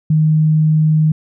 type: tone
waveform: sine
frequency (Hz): 155.56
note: D#3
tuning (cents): 0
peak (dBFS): -9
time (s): 0.1-1.12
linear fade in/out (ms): 5
effects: none